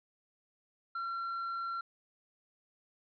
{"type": "tone", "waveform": "triangle", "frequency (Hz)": 1364, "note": "F6", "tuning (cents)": -41, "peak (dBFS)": -33, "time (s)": [0.95, 1.81], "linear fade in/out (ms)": 5, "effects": ["resampled to 11025 Hz", "12-bit"]}